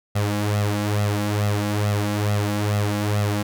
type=tone with flanger; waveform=sawtooth; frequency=103.7 Hz; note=G#2; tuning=2 cents flat; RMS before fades=-22 dBFS; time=0.15-3.43 s; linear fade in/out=10 ms; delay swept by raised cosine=1.5 to 3.7 ms; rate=2.3 Hz; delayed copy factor=+0.7; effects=none